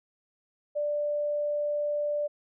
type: tone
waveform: sine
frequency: 589 Hz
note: D5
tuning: 5 cents sharp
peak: -26 dBFS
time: 0.75-2.28 s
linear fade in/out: 20 ms
effects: none